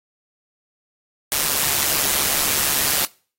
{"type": "noise with amplitude modulation", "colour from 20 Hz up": "white", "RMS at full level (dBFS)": -17, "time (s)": [1.32, 3.05], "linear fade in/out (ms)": 0, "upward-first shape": "sine", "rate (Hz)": 142, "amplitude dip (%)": 65, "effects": ["noise-tail reverb RT60 0.4 s tail -23 dB re dry", "AAC 48 kbps"]}